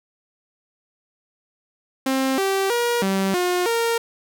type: tone with pitch steps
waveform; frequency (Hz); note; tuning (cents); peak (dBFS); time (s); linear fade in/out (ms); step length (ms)
sawtooth; 265.4 / 388.3 / 476.8 / 193.3 / 358.4 / 463; C4 / G4 / A#4 / G3 / F4 / A#4; +25 / -16 / +39 / -24 / +45 / -12; -15; 2.06-3.98; 5; 320
effects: none